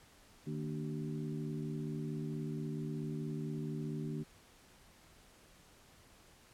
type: harmonic tone with a mistuned harmonic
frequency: 76.6 Hz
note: D#2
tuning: 27 cents flat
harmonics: 2 / 3 / 4 / 5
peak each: -39 / -43 / -45 / -47 dBFS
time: 0.46-4.24 s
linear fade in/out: 20 ms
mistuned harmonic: 4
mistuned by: -70 cents
effects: pink hiss -62 dBFS RMS until 6.53 s + low-pass 12000 Hz 12 dB/octave